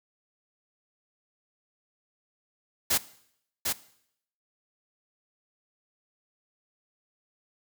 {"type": "noise with echo", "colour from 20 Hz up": "white", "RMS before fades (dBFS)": -24, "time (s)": [2.9, 2.98], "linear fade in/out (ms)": 10, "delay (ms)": 750, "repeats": 1, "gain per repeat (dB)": -4, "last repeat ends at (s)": 3.73, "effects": ["noise-tail reverb RT60 0.7 s tail -18 dB re dry", "high-pass 60 Hz 12 dB/octave"]}